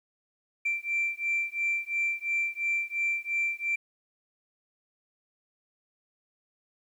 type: beating tone pair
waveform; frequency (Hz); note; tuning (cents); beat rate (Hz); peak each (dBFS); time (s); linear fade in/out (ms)
sine; 2349 / 2351.9; D7 / D7; 0 / +2; 2.9; -29; 0.65-3.76; 10
effects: tanh soft clip ceiling -21 dBFS + 10-bit